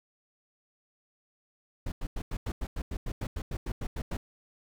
brown noise bursts, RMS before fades -33 dBFS, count 16, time 1.86-4.17 s, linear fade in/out 5 ms, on 60 ms, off 90 ms, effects none

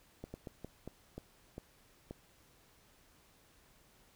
slowing click train, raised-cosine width 2 ms, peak -30 dBFS, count 8, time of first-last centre 0.24-2.11 s, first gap 100 ms, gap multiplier 1.32, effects pink hiss -66 dBFS RMS until 4.15 s

